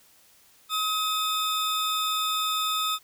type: tone pair together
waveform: 40% pulse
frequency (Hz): 1269 / 3589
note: D#6 / A7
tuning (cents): +34 / +34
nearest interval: octave + tritone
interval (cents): 1800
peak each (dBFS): -26 / -27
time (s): 0.69-2.99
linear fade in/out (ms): 50
effects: white hiss -58 dBFS RMS until 3.03 s